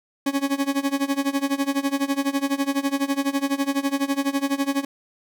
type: tone with tremolo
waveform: 40% pulse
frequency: 277.2 Hz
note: C#4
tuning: in tune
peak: -17 dBFS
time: 0.26-4.85 s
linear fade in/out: 5 ms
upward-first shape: sine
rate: 12 Hz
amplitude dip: 90%
effects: none